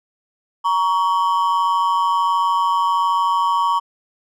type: ring-modulated tone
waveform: triangle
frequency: 1031 Hz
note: C6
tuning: 26 cents flat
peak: -10 dBFS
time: 0.64-3.8 s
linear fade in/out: 20 ms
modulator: 90.7 Hz
effects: none